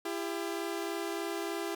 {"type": "tone pair together", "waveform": "sawtooth", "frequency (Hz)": [336.5, 399.8], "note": ["E4", "G4"], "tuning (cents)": [36, 34], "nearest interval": "minor third", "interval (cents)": 298, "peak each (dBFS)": [-32, -33], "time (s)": [0.05, 1.75], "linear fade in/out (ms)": 5, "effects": []}